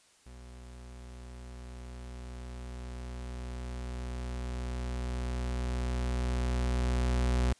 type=tone with level ramp; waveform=40% pulse; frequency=61.74 Hz; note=B1; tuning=in tune; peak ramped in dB=-46 to -24 dBFS; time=0.26-7.53 s; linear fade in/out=5 ms; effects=white hiss -63 dBFS RMS until 7.59 s + resampled to 22050 Hz